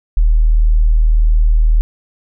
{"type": "tone", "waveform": "sine", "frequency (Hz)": 39.18, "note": "D#1", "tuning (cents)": 13, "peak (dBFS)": -7, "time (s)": [0.17, 1.81], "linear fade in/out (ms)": 0, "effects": []}